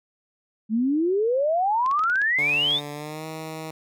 sine exponential sweep, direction up, 210 to 3729 Hz, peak -19 dBFS, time 0.69-2.81 s, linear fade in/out 50 ms
clicks, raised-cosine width 0.2 ms, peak -22 dBFS, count 11, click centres 1.862 / 1.913 / 1.993 / 2.038 / 2.099 / 2.157 / 2.217 / 2.494 / 2.537 / 2.707 / 2.785 s
10% pulse tone with pitch glide, 146.2 to 158.51 Hz, D3 to D#3, -7 to +32 cents, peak -24 dBFS, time 2.38-3.71 s, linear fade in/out 5 ms, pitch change +139 cents, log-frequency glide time 2.92-3.26 s
effects none

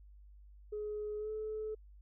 sine tone with pitch glide, 421.4 to 432.2 Hz, G#4 to A4, +25 to -31 cents, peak -36 dBFS, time 0.72-1.75 s, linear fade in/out 10 ms, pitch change +44 cents, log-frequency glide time 1.18-1.3 s, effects tanh soft clip ceiling -32 dBFS + added 50 Hz sine -54 dBFS peak until 2.01 s

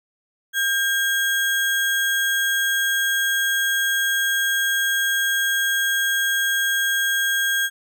sine tone with sample-and-hold, 1600 Hz, G6, 35 cents sharp, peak -18 dBFS, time 0.53-7.7 s, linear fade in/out 50 ms, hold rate 4900 Hz, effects none

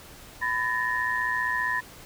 sine tone cluster, 1002 / 1735 / 1850 Hz, B5 / A6 / A#6, +25 / -25 / -14 cents, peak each -29 / -29 / -28 dBFS, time 0.41-1.81 s, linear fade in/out 20 ms, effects pink hiss -47 dBFS RMS until 2.05 s

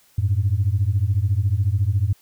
sine beating tone pair, 92.5 / 106.5 Hz, F#2 / G#2, 0 / +44 cents, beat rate 14 Hz, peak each -19 dBFS, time 0.18-2.13 s, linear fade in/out 5 ms, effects tanh soft clip ceiling -10 dBFS + white hiss -57 dBFS RMS until 2.21 s

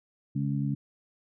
harmonic tone, 70 Hz, C#2, 18 cents sharp, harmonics 2 / 3 / 4, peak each -28 / -32 / -34 dBFS, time 0.35-0.75 s, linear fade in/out 10 ms, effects none

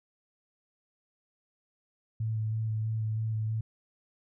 sine tone with vibrato, 110 Hz, A2, in tune, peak -28 dBFS, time 2.2-3.61 s, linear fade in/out 5 ms, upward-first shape square, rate 3.1 Hz, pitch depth 13 cents each way, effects none

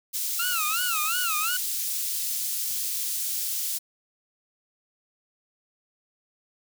white high-pass noise, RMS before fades -29 dBFS, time 0.13-3.79 s, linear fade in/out 20 ms, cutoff 4600 Hz, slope 12 dB/octave
25% pulse tone with vibrato, 1340 Hz, E6, 28 cents sharp, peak -23 dBFS, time 0.39-1.57 s, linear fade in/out 5 ms, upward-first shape sine, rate 2.8 Hz, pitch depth 170 cents each way
effects none

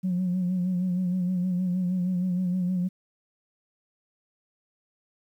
sine tone with vibrato, 181.5 Hz, F#3, 33 cents flat, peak -22 dBFS, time 0.03-2.89 s, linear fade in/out 20 ms, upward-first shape sine, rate 6.4 Hz, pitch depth 48 cents each way, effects tanh soft clip ceiling -20 dBFS + 10-bit

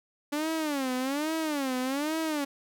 sawtooth tone with vibrato, 285.7 Hz, D4, 48 cents flat, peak -24 dBFS, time 0.32-2.45 s, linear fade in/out 10 ms, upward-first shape sine, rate 1.2 Hz, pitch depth 210 cents each way, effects none

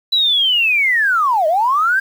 triangle linear two-way sweep, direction down then up, 3981 to 599 to 1619 Hz, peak -8 dBFS, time 0.12-2 s, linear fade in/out 10 ms, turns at 1.47 s, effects tanh soft clip ceiling -10 dBFS + 7-bit

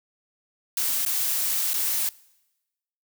blue noise with dropouts, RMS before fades -25 dBFS, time 0.77-2.09 s, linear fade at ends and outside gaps 2 ms, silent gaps 1.051-1.061 / 1.734-1.74 s, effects noise-tail reverb RT60 1.0 s tail -23 dB re dry

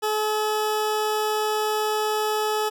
20% pulse tone, 427.9 Hz, A4, 48 cents flat, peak -17 dBFS, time 0.02-2.7 s, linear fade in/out 20 ms, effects none

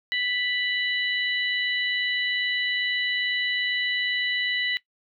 harmonic tone, 987.8 Hz, B5, in tune, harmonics 2 / 3 / 4, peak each -26 / -29 / -31 dBFS, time 0.12-4.77 s, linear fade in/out 0 ms, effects noise-tail reverb RT60 0.1 s tail -18 dB re dry

